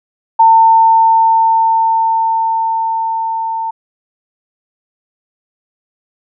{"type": "tone with level ramp", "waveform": "sine", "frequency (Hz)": 900, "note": "A5", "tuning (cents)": 39, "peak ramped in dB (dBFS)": [-3, -16], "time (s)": [0.39, 3.71], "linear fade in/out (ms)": 10, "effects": []}